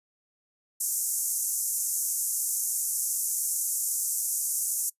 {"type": "band-pass noise", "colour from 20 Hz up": "white", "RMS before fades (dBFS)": -29, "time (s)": [0.8, 4.9], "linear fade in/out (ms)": 10, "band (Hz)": [6200, 13000], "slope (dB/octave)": 48, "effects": ["noise-tail reverb RT60 0.1 s tail -22 dB re dry", "resampled to 32000 Hz"]}